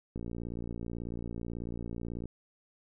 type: click train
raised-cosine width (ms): 3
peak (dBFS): -26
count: 123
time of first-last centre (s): 0.16-2.256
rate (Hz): 58.2
effects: none